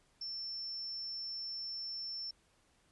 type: tone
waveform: sine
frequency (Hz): 5380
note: E8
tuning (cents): +34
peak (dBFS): -39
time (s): 0.21-2.31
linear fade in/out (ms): 5
effects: pink hiss -71 dBFS RMS until 2.91 s + resampled to 24000 Hz